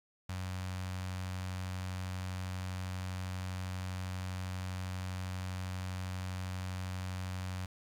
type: tone with notch filter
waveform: sawtooth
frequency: 92.5 Hz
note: F#2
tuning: in tune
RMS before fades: -39 dBFS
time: 0.29-7.66 s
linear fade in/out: 5 ms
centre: 370 Hz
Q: 0.6
effects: low-pass 11000 Hz 12 dB/octave + 10-bit